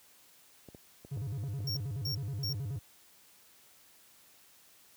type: clicks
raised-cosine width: 2 ms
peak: -35 dBFS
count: 7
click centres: 0.687 / 0.748 / 1.049 / 1.174 / 1.438 / 1.605 / 1.758 s
type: tone with vibrato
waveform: triangle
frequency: 118.2 Hz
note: A#2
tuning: 24 cents sharp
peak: -32 dBFS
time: 1.11-2.79 s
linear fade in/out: 10 ms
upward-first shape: square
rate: 9.4 Hz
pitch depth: 280 cents each way
type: tone bursts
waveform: square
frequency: 5520 Hz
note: F8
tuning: 21 cents flat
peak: -34 dBFS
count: 3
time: 1.67-2.53 s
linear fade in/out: 5 ms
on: 100 ms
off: 280 ms
effects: white hiss -61 dBFS RMS until 4.96 s + high-pass 60 Hz 12 dB/octave